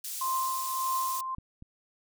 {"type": "high-pass noise", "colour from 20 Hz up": "pink", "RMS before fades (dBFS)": -37, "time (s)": [0.04, 1.21], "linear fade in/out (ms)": 5, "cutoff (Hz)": 6700, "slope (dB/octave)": 12}
{"type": "tone with tremolo", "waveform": "sine", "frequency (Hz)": 1046.5, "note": "C6", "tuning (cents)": 0, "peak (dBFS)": -26, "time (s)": [0.21, 1.35], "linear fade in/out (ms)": 5, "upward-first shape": "triangle", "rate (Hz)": 1.7, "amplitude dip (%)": 55}
{"type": "clicks", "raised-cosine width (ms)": 5, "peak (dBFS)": [-30, -34], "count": 2, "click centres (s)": [1.384, 1.624]}
{"effects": []}